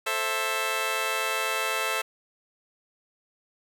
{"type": "chord", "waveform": "10% pulse", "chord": "A minor", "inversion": "none", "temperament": "just", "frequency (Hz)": [440, 528, 660], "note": ["A4", "C5", "E5"], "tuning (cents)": [0, 16, 2], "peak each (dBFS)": -23, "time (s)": [0.06, 2.02], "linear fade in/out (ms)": 10, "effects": []}